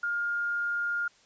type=tone; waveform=sine; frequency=1413 Hz; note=F6; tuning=20 cents sharp; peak=-27 dBFS; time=0.03-1.08 s; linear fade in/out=5 ms; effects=white hiss -61 dBFS RMS until 1.25 s + resampled to 16000 Hz